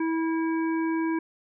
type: harmonic tone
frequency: 325.4 Hz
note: E4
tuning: 22 cents flat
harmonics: 1 / 3 / 5 / 7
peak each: -24 / -34 / -38 / -41 dBFS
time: 0-1.19 s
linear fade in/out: 5 ms
effects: none